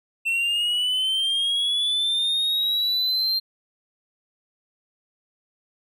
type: linear sweep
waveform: triangle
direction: up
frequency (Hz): 2689 to 4186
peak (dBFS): -19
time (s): 0.25-3.4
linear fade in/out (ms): 20
effects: none